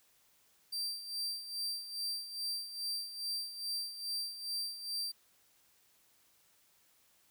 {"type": "tone with tremolo", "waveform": "40% pulse", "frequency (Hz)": 4699, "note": "D8", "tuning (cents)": 0, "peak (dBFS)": -33, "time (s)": [0.72, 5.12], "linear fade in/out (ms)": 10, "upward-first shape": "sine", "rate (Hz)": 2.4, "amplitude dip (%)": 70, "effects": ["white hiss -69 dBFS RMS until 7.3 s"]}